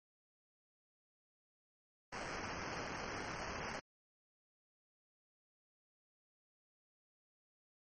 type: noise with sample-and-hold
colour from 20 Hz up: blue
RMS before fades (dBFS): -44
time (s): 2.12-3.8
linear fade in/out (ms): 10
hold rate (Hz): 3675
effects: MP3 32 kbps